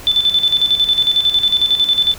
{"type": "tone with tremolo", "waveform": "sine", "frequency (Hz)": 3517, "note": "A7", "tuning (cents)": -1, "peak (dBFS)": -9, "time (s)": [0.07, 2.14], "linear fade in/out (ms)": 0, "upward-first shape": "square", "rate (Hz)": 11, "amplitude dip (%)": 65, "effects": ["pink hiss -35 dBFS RMS until 2.18 s"]}